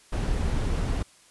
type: noise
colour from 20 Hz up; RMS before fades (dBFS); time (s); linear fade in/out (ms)
brown; -26; 0.12-1.03; 10
effects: white hiss -56 dBFS RMS until 1.3 s + resampled to 24000 Hz